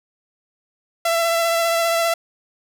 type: tone with vibrato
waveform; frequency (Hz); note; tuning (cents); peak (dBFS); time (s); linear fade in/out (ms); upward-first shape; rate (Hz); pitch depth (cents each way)
sawtooth; 670; E5; +28; -13; 1.05-2.14; 5; triangle; 15; 22
effects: none